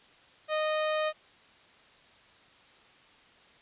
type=tone; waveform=sawtooth; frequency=618 Hz; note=D#5; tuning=12 cents flat; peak=-23 dBFS; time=0.48-1.13 s; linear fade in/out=50 ms; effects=white hiss -58 dBFS RMS until 3.61 s + resampled to 8000 Hz